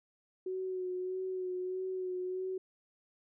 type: tone with vibrato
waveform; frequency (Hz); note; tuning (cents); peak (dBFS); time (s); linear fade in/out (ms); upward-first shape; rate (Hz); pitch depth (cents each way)
sine; 370; F#4; 0; -34; 0.46-2.58; 5; sine; 1.6; 25
effects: none